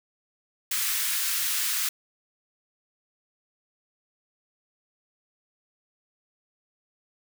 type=high-pass noise; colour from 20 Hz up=white; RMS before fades=-27 dBFS; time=0.71-1.89 s; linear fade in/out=5 ms; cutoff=1300 Hz; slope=24 dB/octave; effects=none